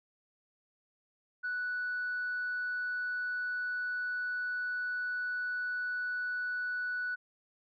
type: tone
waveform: sine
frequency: 1480 Hz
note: F#6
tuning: in tune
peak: -31 dBFS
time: 1.43-7.16 s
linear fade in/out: 20 ms
effects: tanh soft clip ceiling -29 dBFS